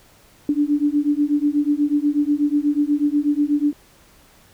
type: beating tone pair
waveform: sine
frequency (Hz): 288.5 / 296.7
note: D4 / D4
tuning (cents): -31 / +18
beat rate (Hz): 8.2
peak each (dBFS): -19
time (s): 0.49-3.73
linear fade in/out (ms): 2
effects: pink hiss -52 dBFS RMS until 4.53 s